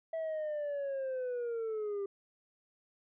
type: linear sweep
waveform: sine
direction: down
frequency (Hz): 655 to 393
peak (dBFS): -31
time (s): 0.13-2.06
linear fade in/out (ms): 5
effects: tanh soft clip ceiling -33 dBFS